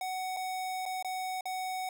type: tone with dropouts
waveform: square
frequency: 746 Hz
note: F#5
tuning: 14 cents sharp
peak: -34 dBFS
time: 0.01-1.89 s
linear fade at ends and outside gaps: 2 ms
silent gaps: 0.365-0.369 / 0.855-0.861 / 1.026-1.046 / 1.409-1.455 s
effects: none